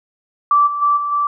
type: tone with level steps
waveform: sine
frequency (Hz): 1164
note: D6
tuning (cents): -16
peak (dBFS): -9 / -19 / -11 / -18 / -14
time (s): 0.51-1.27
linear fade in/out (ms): 2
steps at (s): 0.66 / 0.81 / 0.96 / 1.11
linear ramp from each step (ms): 20
effects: none